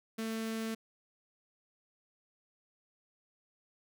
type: tone with notch filter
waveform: sawtooth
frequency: 223.3 Hz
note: A3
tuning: 26 cents sharp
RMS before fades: -37 dBFS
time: 0.18-0.75 s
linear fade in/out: 10 ms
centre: 840 Hz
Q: 1.8
effects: none